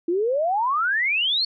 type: exponential sweep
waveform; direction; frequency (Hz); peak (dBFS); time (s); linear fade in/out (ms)
sine; up; 328.6 to 4453; -19; 0.08-1.45; 5
effects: none